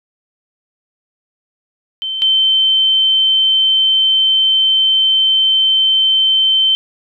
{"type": "tone pair in turn", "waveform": "sine", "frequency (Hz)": [3094, 3094], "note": ["G7", "G7"], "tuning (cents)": [-23, -23], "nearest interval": "unison", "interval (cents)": 0, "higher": "neither", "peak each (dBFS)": [-18, -9], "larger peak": "second", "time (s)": [[2.02, 2.22], [2.22, 6.75]], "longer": "second", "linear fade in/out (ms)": 0, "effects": []}